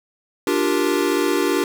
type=chord; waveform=square; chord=G minor seventh; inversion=second; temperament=equal; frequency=293.7 / 349.2 / 392 / 466.2 Hz; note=D4 / F4 / G4 / Bb4; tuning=0 / 0 / 0 / 0 cents; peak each=-23 / -23 / -23 / -26 dBFS; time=0.47-1.64 s; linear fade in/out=2 ms; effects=none